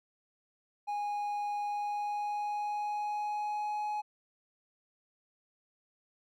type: tone with pitch glide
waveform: triangle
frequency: 825 to 840.4 Hz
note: G#5 to G#5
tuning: -12 to +20 cents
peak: -30 dBFS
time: 0.87-4.02 s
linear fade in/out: 20 ms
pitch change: +32 cents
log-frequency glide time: 1.64-3.85 s
effects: none